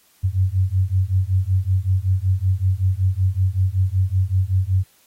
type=beating tone pair; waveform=sine; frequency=91.6 / 96.9 Hz; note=F#2 / G2; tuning=-17 / -20 cents; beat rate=5.3 Hz; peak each=-19 dBFS; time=0.23-4.84 s; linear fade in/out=20 ms; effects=white hiss -57 dBFS RMS until 5.06 s + AAC 48 kbps